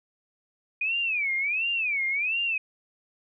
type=tone with vibrato; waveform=sine; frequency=2434 Hz; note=D#7; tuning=39 cents flat; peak=-24 dBFS; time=0.81-2.58 s; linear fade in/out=5 ms; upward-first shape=sine; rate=1.4 Hz; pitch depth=240 cents each way; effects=none